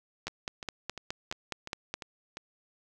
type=two click trains; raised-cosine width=0.2 ms; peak=-16 / -22 dBFS; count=9 / 7; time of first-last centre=0.27-1.94 / 0.28-2.371 s; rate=4.79 / 2.87 Hz; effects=none